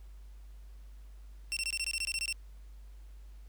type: tone bursts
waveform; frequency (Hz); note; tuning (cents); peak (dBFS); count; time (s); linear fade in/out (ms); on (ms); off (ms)
20% pulse; 2713; E7; +49; -27; 12; 1.52-2.326; 0; 47; 22
effects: added 50 Hz sine -47 dBFS peak until 3.48 s + pink hiss -68 dBFS RMS until 3.48 s